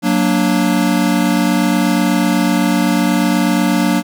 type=chord; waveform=square; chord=Gb augmented; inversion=none; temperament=equal; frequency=185 / 233.1 / 293.7 Hz; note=Gb3 / Bb3 / D4; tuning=0 / 0 / 0 cents; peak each=-17 dBFS; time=0.02-4.03 s; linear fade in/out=50 ms; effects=none